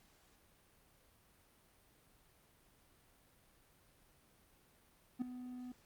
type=tone with ADSR envelope; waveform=triangle; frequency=249.6 Hz; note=B3; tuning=19 cents sharp; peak=-30 dBFS; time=5.19-5.72 s; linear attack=27 ms; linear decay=6 ms; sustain=-13 dB; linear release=3 ms; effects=pink hiss -69 dBFS RMS until 5.85 s + Opus 48 kbps